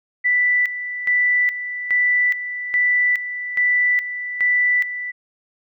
sine tone with tremolo, 1977 Hz, B6, 1 cent sharp, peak -14 dBFS, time 0.24-5.12 s, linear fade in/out 20 ms, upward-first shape square, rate 1.2 Hz, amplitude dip 70%, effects none

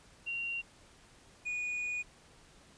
sine / triangle tone pair in turn, 2760 / 2459 Hz, F7 / D#7, -21 / -21 cents, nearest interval major second, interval 200 cents, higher first, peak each -34 / -32 dBFS, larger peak second, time 0.26-0.62 / 1.45-2.03 s, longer second, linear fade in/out 20 ms, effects pink hiss -60 dBFS RMS until 2.77 s + resampled to 22050 Hz

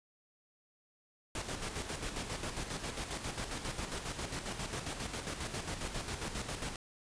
pink noise with tremolo, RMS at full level -38 dBFS, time 1.35-6.76 s, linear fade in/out 2 ms, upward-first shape square, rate 7.4 Hz, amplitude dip 50%, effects resampled to 22050 Hz

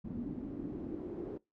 brown noise with band-pass filter sweep, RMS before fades -41 dBFS, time 0.04-1.38 s, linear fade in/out 10 ms, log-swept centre 230 to 380 Hz, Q 5.2, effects noise-tail reverb RT60 0.2 s tail -22 dB re dry

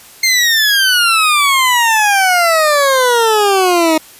20% pulse exponential sweep, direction down, 2122 to 311.1 Hz, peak -4 dBFS, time 0.23-3.98 s, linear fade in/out 5 ms, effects white hiss -39 dBFS RMS until 4.19 s + resampled to 32000 Hz

